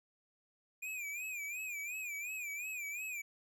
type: tone with vibrato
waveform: square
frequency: 2423 Hz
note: D#7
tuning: 47 cents flat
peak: -40 dBFS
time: 0.82-3.22 s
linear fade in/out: 10 ms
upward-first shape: sine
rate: 2.8 Hz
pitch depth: 110 cents each way
effects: none